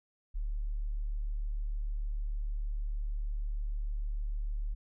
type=tone; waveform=sine; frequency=36.71 Hz; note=D1; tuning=in tune; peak=-31 dBFS; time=0.34-4.75 s; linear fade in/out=20 ms; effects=none